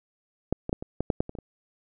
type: clicks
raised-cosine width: 2 ms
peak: -10 / -17 / -10 / -21 / -13 / -9 / -10 / -23 / -25 / -25 dBFS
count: 10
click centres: 0.526 / 0.694 / 0.729 / 0.825 / 1.006 / 1.102 / 1.205 / 1.294 / 1.352 / 1.387 s
effects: none